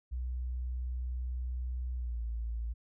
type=tone with pitch glide; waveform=sine; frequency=62.1 to 56.95 Hz; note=B1 to A#1; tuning=+10 to -40 cents; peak=-33 dBFS; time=0.11-2.74 s; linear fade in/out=20 ms; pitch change=-150 cents; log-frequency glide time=1.95-2.24 s; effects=none